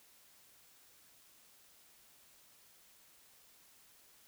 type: silence
effects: white hiss -64 dBFS RMS until 4.27 s